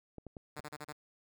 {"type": "clicks", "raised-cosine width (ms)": 2, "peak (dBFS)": -32, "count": 4, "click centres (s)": [0.183, 0.267, 0.368, 0.595]}
{"type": "tone bursts", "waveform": "5% pulse", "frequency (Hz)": 150, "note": "D3", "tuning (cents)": 37, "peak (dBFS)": -31, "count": 5, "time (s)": [0.56, 0.927], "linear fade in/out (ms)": 10, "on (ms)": 47, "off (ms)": 33}
{"effects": []}